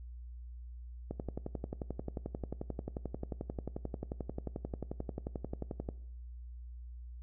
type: click train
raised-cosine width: 2 ms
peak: -24 dBFS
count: 55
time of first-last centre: 1.11-5.889 s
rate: 11.3 Hz
effects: noise-tail reverb RT60 0.7 s tail -20 dB re dry + added 60 Hz sine -44 dBFS peak until 7.22 s